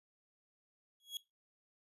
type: tone with exponential growth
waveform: 40% pulse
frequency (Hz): 3322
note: G#7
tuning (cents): 0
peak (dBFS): -35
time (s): 1-1.17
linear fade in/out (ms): 1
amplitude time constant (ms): 35
effects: noise-tail reverb RT60 0.2 s tail -18 dB re dry + resampled to 32000 Hz